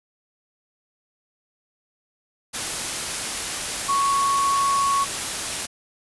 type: tone in noise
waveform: sine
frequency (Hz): 1108.7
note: C#6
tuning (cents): 0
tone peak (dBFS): -18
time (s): 3.88-5.05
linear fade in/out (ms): 20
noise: white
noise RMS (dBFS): -27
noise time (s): 2.53-5.67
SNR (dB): +6
effects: resampled to 24000 Hz